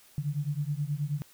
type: beating tone pair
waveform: sine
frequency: 142.1 / 151.5 Hz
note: C#3 / D#3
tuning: +43 / -46 cents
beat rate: 9.4 Hz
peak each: -31 / -32 dBFS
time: 0.18-1.22 s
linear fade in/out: 0 ms
effects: white hiss -58 dBFS RMS until 1.33 s